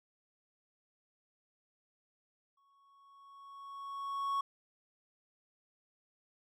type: tone with exponential growth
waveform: triangle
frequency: 1108.7 Hz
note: C#6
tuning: in tune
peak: -28 dBFS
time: 2.57-4.41 s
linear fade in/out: 5 ms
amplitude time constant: 400 ms
effects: none